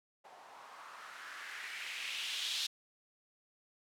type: noise with low-pass filter sweep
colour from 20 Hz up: violet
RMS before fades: -43 dBFS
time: 0.24-2.67 s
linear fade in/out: 10 ms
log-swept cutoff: 730 to 3900 Hz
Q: 2.7
effects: none